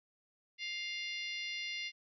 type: harmonic tone with a mistuned harmonic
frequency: 700 Hz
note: F5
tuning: 4 cents sharp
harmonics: 3 / 4 / 5 / 6 / 7 / 8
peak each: -41 / -43 / -47 / -49 / -48 / -54 dBFS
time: 0.58-1.92 s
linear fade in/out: 50 ms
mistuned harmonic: 8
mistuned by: +24 cents
effects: none